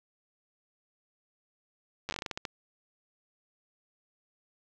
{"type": "slowing click train", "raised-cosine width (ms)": 0.2, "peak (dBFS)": -17, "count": 12, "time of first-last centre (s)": [2.09, 2.452], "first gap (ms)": 9, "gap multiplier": 1.24, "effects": ["low-pass 7000 Hz 12 dB/octave", "9-bit"]}